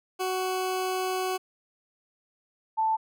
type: tone pair in turn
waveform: 20% pulse / sine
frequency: 372.3 / 882.2 Hz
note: F#4 / A5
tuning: +11 / +4 cents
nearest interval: octave + minor third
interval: 1493 cents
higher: second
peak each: -22 dBFS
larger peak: neither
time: 0.19-1.38 / 2.77-2.97 s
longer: first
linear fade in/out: 20 ms
effects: none

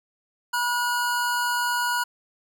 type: tone pair together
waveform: square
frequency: 971 / 1446.9 Hz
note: B5 / F#6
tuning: -30 / -39 cents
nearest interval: perfect fifth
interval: 691 cents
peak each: -26 dBFS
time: 0.53-2.04 s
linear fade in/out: 10 ms
effects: none

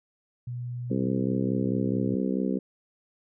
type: tone with pitch glide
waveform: sine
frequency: 122.2 to 117.97 Hz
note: B2 to A#2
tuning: -18 to +21 cents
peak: -31 dBFS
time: 0.47-2.15 s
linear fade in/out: 5 ms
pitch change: -61 cents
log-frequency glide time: 1.37-1.76 s
type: harmonic tone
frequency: 64.6 Hz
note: C2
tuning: 21 cents flat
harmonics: 3 / 4 / 5 / 6 / 7 / 8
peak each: -28 / -29 / -34 / -34 / -36 / -38 dBFS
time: 0.9-2.59 s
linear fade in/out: 10 ms
effects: none

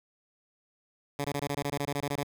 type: tone bursts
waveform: 10% pulse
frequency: 142.8 Hz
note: D3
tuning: 48 cents flat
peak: -21 dBFS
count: 14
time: 1.19-2.233 s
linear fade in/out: 2 ms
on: 55 ms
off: 21 ms
effects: none

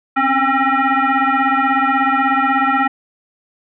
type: tone with frequency modulation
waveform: sine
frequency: 277.2 Hz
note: C#4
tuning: in tune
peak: -12 dBFS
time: 0.16-2.88 s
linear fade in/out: 10 ms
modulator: 538 Hz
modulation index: 3.1
effects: none

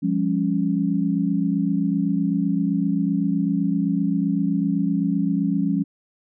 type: chord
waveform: sine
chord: Db major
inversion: first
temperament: equal with one note detuned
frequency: 174.61 / 202.4 / 277.2 Hz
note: F3 / Ab3 / Db4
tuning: 0 / -44 / 0 cents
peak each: -23 dBFS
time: 0.02-5.84 s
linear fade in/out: 20 ms
effects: none

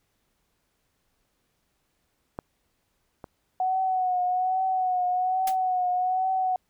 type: clicks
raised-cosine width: 1 ms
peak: -18 / -25 dBFS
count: 2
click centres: 2.389 / 3.242 s
type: tone with vibrato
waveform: sine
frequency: 740 Hz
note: F#5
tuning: in tune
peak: -22 dBFS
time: 3.6-6.56 s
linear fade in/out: 2 ms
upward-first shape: triangle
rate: 1.2 Hz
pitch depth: 47 cents each way
type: noise with exponential decay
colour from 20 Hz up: white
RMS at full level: -28 dBFS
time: 5.47-5.57 s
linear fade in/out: 5 ms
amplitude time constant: 20 ms
effects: pink hiss -73 dBFS RMS until 6.69 s

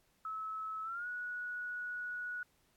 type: tone with pitch glide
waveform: sine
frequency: 1297 to 1464.3 Hz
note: E6 to F#6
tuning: -28 to -18 cents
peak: -38 dBFS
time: 0.25-2.43 s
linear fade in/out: 2 ms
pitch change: +210 cents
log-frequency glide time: 0.83-1.07 s
effects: pink hiss -73 dBFS RMS until 2.76 s + AAC 64 kbps

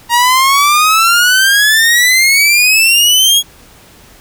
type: exponential sweep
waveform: sawtooth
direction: up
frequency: 936 to 3340 Hz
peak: -3 dBFS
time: 0.09-3.43 s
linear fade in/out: 50 ms
effects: pink hiss -41 dBFS RMS until 4.2 s

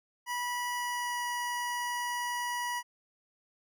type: tone with pitch glide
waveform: 25% pulse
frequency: 976 to 969.8 Hz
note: B5 to B5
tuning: -21 to -32 cents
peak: -28 dBFS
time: 0.26-2.83 s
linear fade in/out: 50 ms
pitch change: -11 cents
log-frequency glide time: 0.76-1.23 s
effects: none

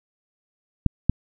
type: clicks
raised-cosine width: 5 ms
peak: -4 dBFS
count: 2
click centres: 0.863 / 1.096 s
effects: none

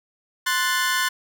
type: chord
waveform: sawtooth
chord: F# diminished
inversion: second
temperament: equal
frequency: 1046.5 / 1480 / 1760 Hz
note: C6 / F#6 / A6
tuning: 0 / 0 / 0 cents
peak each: -21 dBFS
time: 0.46-1.09 s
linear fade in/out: 10 ms
effects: none

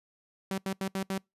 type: tone bursts at uneven times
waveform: sawtooth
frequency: 192.3 Hz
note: G3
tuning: 33 cents flat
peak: -26 dBFS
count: 5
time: 0.51-0.58 / 0.66-0.73 / 0.81-0.88 / 0.95-1.03 / 1.1-1.18 s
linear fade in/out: 2 ms
effects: noise-tail reverb RT60 0.2 s tail -26 dB re dry + resampled to 32000 Hz

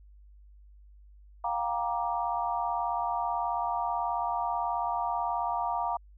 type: chord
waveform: sine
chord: G minor seventh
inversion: third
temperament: just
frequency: 705.6 / 784 / 940.8 / 1176 Hz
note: F5 / G5 / Bb5 / D6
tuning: +18 / 0 / +16 / +2 cents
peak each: -32 / -36 / -31 / -36 dBFS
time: 1.44-5.97 s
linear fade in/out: 5 ms
effects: added 50 Hz sine -51 dBFS peak until 6.17 s

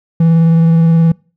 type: tone with vibrato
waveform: triangle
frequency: 164.81 Hz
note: E3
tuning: in tune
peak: -4 dBFS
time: 0.2-1.12 s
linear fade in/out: 5 ms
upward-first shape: sine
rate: 19 Hz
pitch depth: 17 cents each way
effects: noise-tail reverb RT60 0.4 s tail -26 dB re dry

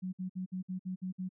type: tone bursts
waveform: sine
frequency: 185 Hz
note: F#3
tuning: in tune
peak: -34 dBFS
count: 8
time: 0.02-1.292 s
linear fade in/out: 20 ms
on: 110 ms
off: 56 ms
effects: none

